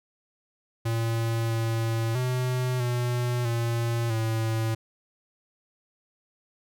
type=tone with pitch steps; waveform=square; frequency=114.5 / 113.8 / 126.6 / 122.2 / 116.8 / 112.1 Hz; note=A#2 / A#2 / B2 / B2 / A#2 / A2; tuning=-31 / -41 / +43 / -18 / +4 / +33 cents; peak=-25 dBFS; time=0.85-4.75 s; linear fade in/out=10 ms; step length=650 ms; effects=none